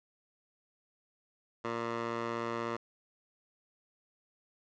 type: tone with band-pass filter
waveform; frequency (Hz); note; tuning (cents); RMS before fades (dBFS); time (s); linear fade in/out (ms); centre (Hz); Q
15% pulse; 116.54; A#2; 0; -36; 1.64-2.77; 10; 980; 0.94
effects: resampled to 16000 Hz + 9-bit